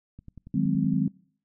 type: click train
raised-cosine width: 5 ms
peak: -31 dBFS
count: 9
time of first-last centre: 0.19-0.938 s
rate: 10.7 Hz
type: chord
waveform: sine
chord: Ab dominant seventh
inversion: second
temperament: just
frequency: 155.74 / 186.89 / 207.7 / 259.6 Hz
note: Eb3 / Gb3 / Ab3 / C4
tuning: +2 / +18 / 0 / -13 cents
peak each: -27 dBFS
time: 0.54-1.08 s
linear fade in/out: 5 ms
effects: noise-tail reverb RT60 0.6 s tail -26 dB re dry